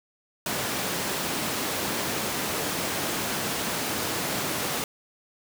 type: high-pass noise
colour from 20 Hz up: pink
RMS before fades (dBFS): -29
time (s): 0.46-4.84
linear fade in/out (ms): 2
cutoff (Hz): 170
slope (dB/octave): 12
effects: none